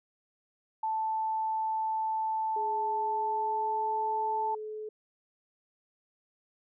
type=tone; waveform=sine; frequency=880 Hz; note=A5; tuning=in tune; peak=-28 dBFS; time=0.83-4.55 s; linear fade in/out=5 ms
type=tone with pitch glide; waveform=sine; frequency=420.8 to 429.6 Hz; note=G#4 to A4; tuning=+23 to -41 cents; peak=-36 dBFS; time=2.56-4.89 s; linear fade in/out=5 ms; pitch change=+36 cents; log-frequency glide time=2.89-3.93 s
effects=none